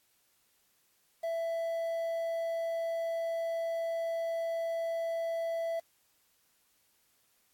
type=tone with quantisation; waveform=triangle; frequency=664 Hz; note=E5; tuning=12 cents sharp; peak=-29 dBFS; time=1.23-5.8 s; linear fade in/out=10 ms; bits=9; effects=white hiss -71 dBFS RMS until 7.53 s + AAC 64 kbps